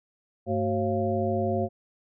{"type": "tone cluster", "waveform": "sine", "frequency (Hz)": [100.4, 223.8, 374.4, 541, 689], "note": ["G2", "A3", "F#4", "C#5", "F5"], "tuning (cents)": [42, 30, 20, -42, -24], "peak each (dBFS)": -30, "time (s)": [0.46, 1.69], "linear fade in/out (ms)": 50, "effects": []}